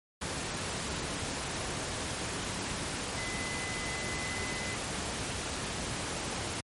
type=tone in noise; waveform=sine; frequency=2022 Hz; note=B6; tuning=40 cents sharp; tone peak=-39 dBFS; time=3.17-4.75 s; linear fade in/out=10 ms; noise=pink; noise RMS=-35 dBFS; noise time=0.21-6.61 s; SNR=-7 dB; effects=high-pass 60 Hz 12 dB/octave + MP3 48 kbps